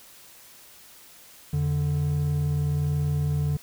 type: tone pair together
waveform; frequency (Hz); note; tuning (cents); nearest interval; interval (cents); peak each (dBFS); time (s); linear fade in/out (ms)
triangle; 85.59 / 146.83; F2 / D3; -34 / 0; major sixth; 934; -27 / -21; 1.53-3.57; 5
effects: white hiss -50 dBFS RMS until 3.62 s